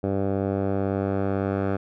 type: tone with low-pass filter sweep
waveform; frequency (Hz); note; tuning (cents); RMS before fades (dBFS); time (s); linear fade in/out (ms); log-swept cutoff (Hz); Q
10% pulse; 98; G2; 0; -25; 0.03-1.77; 10; 660 to 1200; 1.1
effects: none